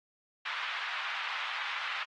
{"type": "band-pass noise", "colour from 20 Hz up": "pink", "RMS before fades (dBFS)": -37, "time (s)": [0.45, 2.04], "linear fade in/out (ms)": 10, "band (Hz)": [1100, 3300], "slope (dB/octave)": 24, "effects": ["AAC 32 kbps"]}